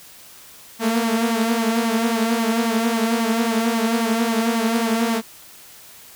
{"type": "tone with flanger", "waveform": "sawtooth", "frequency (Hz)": 228.1, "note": "A#3", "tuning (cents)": -37, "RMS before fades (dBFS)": -20, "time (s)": [0.79, 5.22], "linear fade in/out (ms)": 50, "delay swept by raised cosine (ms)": [0.94, 5.94], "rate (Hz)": 3.7, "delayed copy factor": 0.65, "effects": ["white hiss -44 dBFS RMS until 6.15 s"]}